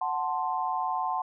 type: chord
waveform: sine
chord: F# diminished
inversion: none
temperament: equal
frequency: 740 / 880 / 1046.5 Hz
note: F#5 / A5 / C6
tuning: 0 / 0 / 0 cents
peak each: -31 dBFS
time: 0.01-1.22 s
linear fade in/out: 5 ms
effects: none